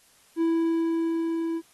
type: tone with level ramp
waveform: triangle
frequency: 330 Hz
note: E4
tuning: 2 cents sharp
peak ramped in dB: -18 to -24 dBFS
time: 0.36-1.62 s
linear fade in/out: 50 ms
effects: white hiss -59 dBFS RMS until 1.73 s + AAC 32 kbps